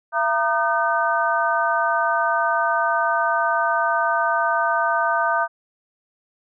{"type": "tone cluster", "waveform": "sine", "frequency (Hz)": [676, 934, 1218, 1530], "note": ["E5", "A#5", "D#6", "G6"], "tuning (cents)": [43, 3, -37, -42], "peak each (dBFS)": -23, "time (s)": [0.12, 5.48], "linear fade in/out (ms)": 50, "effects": []}